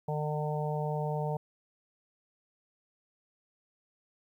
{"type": "harmonic tone", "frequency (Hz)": 150.8, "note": "D3", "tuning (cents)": 46, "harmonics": [1, 3, 4, 5, 6], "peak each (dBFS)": [-32, -37, -38, -39, -40], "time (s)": [0.08, 1.37], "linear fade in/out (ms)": 5, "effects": ["11-bit"]}